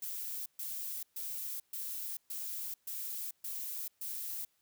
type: noise bursts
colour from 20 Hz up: violet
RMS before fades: -40 dBFS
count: 8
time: 0.02-4.45 s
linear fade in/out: 5 ms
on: 440 ms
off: 130 ms
effects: white hiss -75 dBFS RMS until 4.61 s